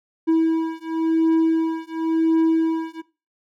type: beating tone pair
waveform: triangle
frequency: 324 / 324.94 Hz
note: E4 / E4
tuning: -30 / -25 cents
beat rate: 0.94 Hz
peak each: -18 dBFS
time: 0.27-3.02 s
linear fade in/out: 20 ms
effects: noise-tail reverb RT60 0.3 s tail -20 dB re dry